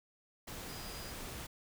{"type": "tone in noise", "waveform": "sine", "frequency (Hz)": 4911, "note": "D#8", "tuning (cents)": -23, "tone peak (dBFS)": -52, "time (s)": [0.68, 1.12], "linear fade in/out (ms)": 10, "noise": "pink", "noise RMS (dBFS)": -45, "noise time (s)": [0.47, 1.47], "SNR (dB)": -10, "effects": []}